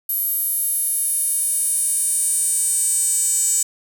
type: tone with high-pass filter sweep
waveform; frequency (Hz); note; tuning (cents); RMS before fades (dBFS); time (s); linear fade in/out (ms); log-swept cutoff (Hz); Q
square; 336.4; E4; +35; -20; 0.09-3.63; 5; 12000 to 7700; 7.9
effects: none